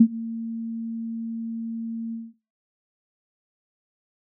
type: tone with ADSR envelope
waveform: sine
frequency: 227.8 Hz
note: A#3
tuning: 40 cents flat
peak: -7 dBFS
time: 0-2.34 s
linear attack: 8 ms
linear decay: 64 ms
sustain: -20 dB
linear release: 210 ms
effects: noise-tail reverb RT60 0.3 s tail -19 dB re dry